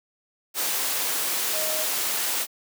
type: tone in noise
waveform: sine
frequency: 626 Hz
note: D#5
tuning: 10 cents sharp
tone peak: -31 dBFS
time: 1.51-1.87 s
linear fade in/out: 50 ms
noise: white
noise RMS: -26 dBFS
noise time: 0.54-2.47 s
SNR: -8 dB
effects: high-pass 300 Hz 12 dB/octave